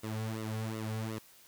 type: tone with flanger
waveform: sawtooth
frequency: 110 Hz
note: A2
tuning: in tune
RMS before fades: -37 dBFS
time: 0.03-1.19 s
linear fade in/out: 10 ms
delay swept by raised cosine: 1.2 to 3.3 ms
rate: 2.7 Hz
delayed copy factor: -0.95
effects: white hiss -59 dBFS RMS until 1.47 s